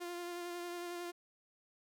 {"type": "tone with vibrato", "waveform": "sawtooth", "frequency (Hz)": 349.2, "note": "F4", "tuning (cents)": 0, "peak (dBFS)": -37, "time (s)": [0, 1.12], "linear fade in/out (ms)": 20, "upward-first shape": "sine", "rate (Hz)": 11, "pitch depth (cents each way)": 18, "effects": []}